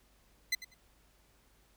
20% pulse tone with echo, 2039 Hz, C7, 45 cents flat, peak -23 dBFS, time 0.52-0.55 s, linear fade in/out 5 ms, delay 97 ms, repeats 2, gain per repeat -15 dB, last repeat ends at 0.744 s, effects added 50 Hz sine -68 dBFS peak until 1.76 s + pink hiss -68 dBFS RMS until 1.76 s

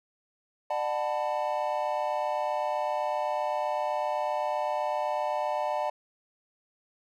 triangle chord, B minor seventh, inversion first, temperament equal with one note detuned, 600 / 740 / 880 / 987.8 Hz, D5 / F#5 / A5 / B5, +37 / 0 / 0 / 0 cents, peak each -29 / -31 / -30 / -35 dBFS, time 0.7-5.9 s, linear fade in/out 5 ms, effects none

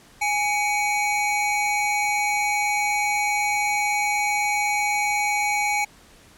square tone pair together, 830.6 / 2254 Hz, G#5 / C#7, 0 / +28 cents, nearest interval octave + perfect fourth, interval 1728 cents, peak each -24 dBFS, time 0.21-5.85 s, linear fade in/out 10 ms, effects pink hiss -51 dBFS RMS until 6.37 s + low-pass 11000 Hz 12 dB/octave

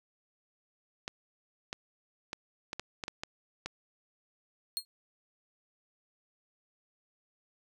clicks, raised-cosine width 0.2 ms, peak -19 dBFS, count 9, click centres 1.079 / 1.729 / 2.331 / 2.731 / 2.796 / 3.038 / 3.081 / 3.235 / 3.66 s
sawtooth tone with exponential decay, 4273 Hz, C8, 36 cents sharp, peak -24 dBFS, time 4.77-4.85 s, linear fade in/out 0 ms, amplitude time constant 16 ms
effects none

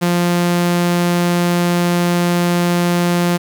sawtooth tone, 174.61 Hz, F3, in tune, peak -9 dBFS, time 0.01-3.38 s, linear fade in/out 20 ms, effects 8-bit

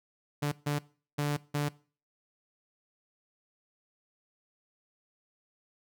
sawtooth tone bursts at uneven times, 146.1 Hz, D3, 9 cents flat, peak -24 dBFS, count 4, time 0.42-0.52 / 0.66-0.79 / 1.18-1.37 / 1.54-1.69 s, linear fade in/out 10 ms, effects noise-tail reverb RT60 0.4 s tail -21 dB re dry

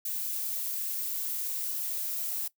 violet noise with high-pass filter sweep, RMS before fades -33 dBFS, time 0.05-2.48 s, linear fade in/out 5 ms, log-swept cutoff 220 to 750 Hz, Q 9.2, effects noise-tail reverb RT60 0.1 s tail -19 dB re dry

